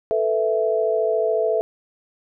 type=chord; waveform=sine; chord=A suspended second; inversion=none; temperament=equal; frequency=440 / 493.9 / 659.3 Hz; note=A4 / B4 / E5; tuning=0 / 0 / 0 cents; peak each=-21 / -25 / -21 dBFS; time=0.11-1.61 s; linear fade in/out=0 ms; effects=none